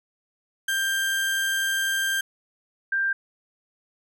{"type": "tone pair in turn", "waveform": ["35% pulse", "sine"], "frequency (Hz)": [1584, 1584], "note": ["G6", "G6"], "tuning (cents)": [18, 18], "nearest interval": "unison", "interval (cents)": 0, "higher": "neither", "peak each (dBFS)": -21, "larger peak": "neither", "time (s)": [[0.68, 2.21], [2.92, 3.13]], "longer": "first", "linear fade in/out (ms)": 5, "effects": []}